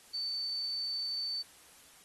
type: tone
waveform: sine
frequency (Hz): 4534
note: C#8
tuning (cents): +38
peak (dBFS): -33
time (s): 0.13-1.43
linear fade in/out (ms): 20
effects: white hiss -58 dBFS RMS until 2.04 s + AAC 32 kbps